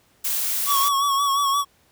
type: noise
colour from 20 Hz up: blue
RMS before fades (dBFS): -24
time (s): 0.24-0.89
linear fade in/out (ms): 10
type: tone with vibrato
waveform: square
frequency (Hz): 1118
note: C#6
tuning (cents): +14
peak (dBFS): -19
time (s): 0.66-1.65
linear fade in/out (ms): 50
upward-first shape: sine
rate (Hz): 5.7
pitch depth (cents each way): 44
effects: pink hiss -60 dBFS RMS until 1.91 s + high-pass 60 Hz 12 dB/octave